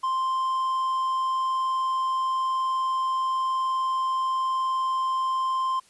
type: tone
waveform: triangle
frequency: 1046.5 Hz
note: C6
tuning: in tune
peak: -21 dBFS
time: 0.03-5.8 s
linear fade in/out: 10 ms
effects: white hiss -58 dBFS RMS until 5.89 s + resampled to 24000 Hz